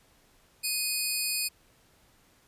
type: tone pair together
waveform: 15% pulse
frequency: 2489 / 4435 Hz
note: D#7 / C#8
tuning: 0 / 0 cents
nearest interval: minor seventh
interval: 1000 cents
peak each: -24 dBFS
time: 0.63-1.49 s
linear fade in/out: 20 ms
effects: pink hiss -63 dBFS RMS until 2.47 s + resampled to 32000 Hz